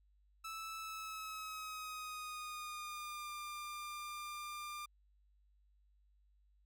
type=tone with pitch glide; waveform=sawtooth; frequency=1312 to 1196.2 Hz; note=E6 to D6; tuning=-9 to +31 cents; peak=-40 dBFS; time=0.44-4.86 s; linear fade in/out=10 ms; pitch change=-160 cents; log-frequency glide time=0.78-3.3 s; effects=added 50 Hz sine -68 dBFS peak until 6.65 s

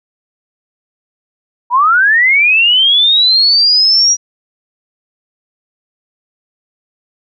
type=linear sweep; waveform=sine; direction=up; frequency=932.3 to 5780 Hz; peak=-6 dBFS; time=1.7-4.17 s; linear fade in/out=50 ms; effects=none

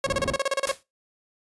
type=low-pass noise; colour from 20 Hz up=white; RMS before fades=-33 dBFS; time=0.04-0.38 s; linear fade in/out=50 ms; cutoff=320 Hz; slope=12 dB/octave
type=tone bursts; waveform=sawtooth; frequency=547 Hz; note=C#5; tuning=23 cents flat; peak=-17 dBFS; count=12; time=0.04-0.715 s; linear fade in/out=2 ms; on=26 ms; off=33 ms
type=noise with exponential decay; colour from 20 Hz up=white; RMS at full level=-26 dBFS; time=0.67-0.83 s; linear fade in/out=1 ms; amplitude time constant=34 ms
effects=noise-tail reverb RT60 0.2 s tail -18 dB re dry + resampled to 24000 Hz

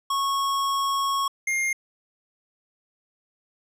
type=tone pair in turn; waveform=square; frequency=1100 / 2121 Hz; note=C#6 / C7; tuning=-14 / +23 cents; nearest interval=major seventh; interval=1137 cents; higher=second; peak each=-23 / -23 dBFS; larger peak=neither; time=0.1-1.28 / 1.47-1.73 s; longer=first; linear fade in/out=5 ms; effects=low-pass 12000 Hz 12 dB/octave

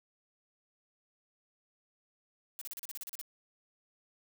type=noise bursts; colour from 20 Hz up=blue; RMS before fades=-42 dBFS; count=11; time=2.59-3.214 s; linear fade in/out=0 ms; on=24 ms; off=36 ms; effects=none

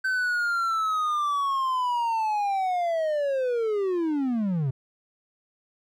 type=linear sweep; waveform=triangle; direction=down; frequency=1542 to 124.9 Hz; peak=-21 dBFS; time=0.04-4.71 s; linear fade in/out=10 ms; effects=none

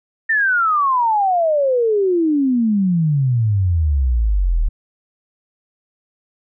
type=exponential sweep; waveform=sine; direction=down; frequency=1829 to 36.82 Hz; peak=-13 dBFS; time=0.29-4.69 s; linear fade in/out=10 ms; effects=none

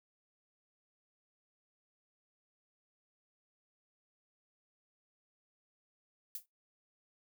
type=noise with exponential decay; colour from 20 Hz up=violet; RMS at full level=-37 dBFS; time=6.35-6.46 s; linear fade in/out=1 ms; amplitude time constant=22 ms; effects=noise-tail reverb RT60 0.2 s tail -25 dB re dry

